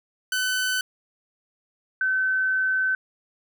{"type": "tone pair in turn", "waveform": ["sawtooth", "sine"], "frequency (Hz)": [1510, 1527.5], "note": ["F#6", "G6"], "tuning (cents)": [35, -45], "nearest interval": "unison", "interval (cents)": 20, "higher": "second", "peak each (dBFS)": [-19, -20], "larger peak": "first", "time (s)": [[0.32, 0.81], [2.01, 2.95]], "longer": "second", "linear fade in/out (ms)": 2, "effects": []}